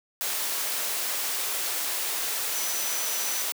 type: tone in noise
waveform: sine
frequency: 5970 Hz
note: F#8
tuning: 15 cents sharp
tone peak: -33 dBFS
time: 2.55-3.42 s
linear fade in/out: 0 ms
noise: white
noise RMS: -29 dBFS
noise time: 0.21-3.52 s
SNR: -7 dB
effects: high-pass 400 Hz 12 dB/octave